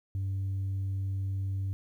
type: tone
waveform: sine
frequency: 96.8 Hz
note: G2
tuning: 21 cents flat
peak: -27 dBFS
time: 0.15-1.73 s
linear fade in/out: 0 ms
effects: tanh soft clip ceiling -28 dBFS + 11-bit